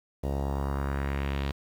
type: tone with low-pass filter sweep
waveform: sawtooth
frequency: 69.3 Hz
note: C#2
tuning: in tune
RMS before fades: -30 dBFS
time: 0.23-1.52 s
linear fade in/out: 10 ms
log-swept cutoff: 580 to 3800 Hz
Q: 1.9
effects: 8-bit